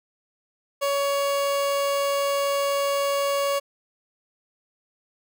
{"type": "tone", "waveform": "30% pulse", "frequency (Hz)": 561, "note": "C#5", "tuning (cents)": 21, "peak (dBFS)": -19, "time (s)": [0.81, 3.6], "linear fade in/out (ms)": 20, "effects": []}